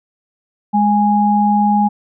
sine tone pair together, 207.6 / 828 Hz, G#3 / G#5, 0 / -5 cents, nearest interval 2 octaves, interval 2395 cents, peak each -13 dBFS, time 0.73-1.89 s, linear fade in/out 20 ms, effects none

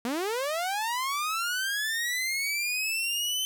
sawtooth linear sweep, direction up, 226 to 3075 Hz, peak -24 dBFS, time 0.05-3.45 s, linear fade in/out 0 ms, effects none

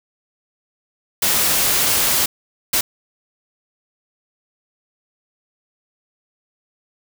white noise bursts at uneven times, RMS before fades -17 dBFS, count 2, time 1.22-2.26 / 2.73-2.81 s, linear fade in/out 5 ms, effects none

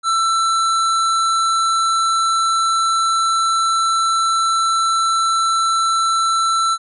square tone, 1335 Hz, E6, 22 cents sharp, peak -15 dBFS, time 0.03-6.78 s, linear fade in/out 50 ms, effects resampled to 24000 Hz

